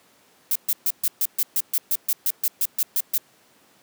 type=noise bursts; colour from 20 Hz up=violet; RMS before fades=-21 dBFS; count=16; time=0.51-3.18 s; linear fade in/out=2 ms; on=45 ms; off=130 ms; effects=pink hiss -57 dBFS RMS until 3.82 s + high-pass 200 Hz 12 dB/octave